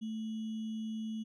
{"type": "tone with sample-and-hold", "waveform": "sine", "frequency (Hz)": 220, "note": "A3", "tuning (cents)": 0, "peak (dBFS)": -35, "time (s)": [0.01, 1.24], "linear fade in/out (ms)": 20, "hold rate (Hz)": 3150, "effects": ["low-pass 5000 Hz 12 dB/octave", "MP3 96 kbps"]}